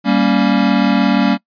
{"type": "chord", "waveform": "square", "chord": "G diminished", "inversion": "none", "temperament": "equal with one note detuned", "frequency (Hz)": [196, 233.1, 279.1], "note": ["G3", "Bb3", "Db4"], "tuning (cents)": [0, 0, 12], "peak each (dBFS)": -16, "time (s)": [0.04, 1.38], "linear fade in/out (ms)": 50, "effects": ["noise-tail reverb RT60 0.1 s tail -23 dB re dry", "resampled to 11025 Hz"]}